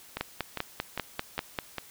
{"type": "two click trains", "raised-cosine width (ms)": 0.3, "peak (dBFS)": [-13, -16], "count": [8, 5], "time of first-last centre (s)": [[0.21, 1.588], [0.17, 1.783]], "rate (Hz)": [5.08, 2.48], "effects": ["white hiss -52 dBFS RMS until 1.9 s"]}